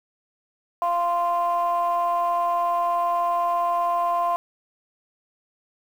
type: ring-modulated tone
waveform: triangle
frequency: 174.61 Hz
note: F3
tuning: in tune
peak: -14 dBFS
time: 0.82-4.36 s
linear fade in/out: 0 ms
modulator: 867 Hz
effects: tanh soft clip ceiling -13 dBFS + 8-bit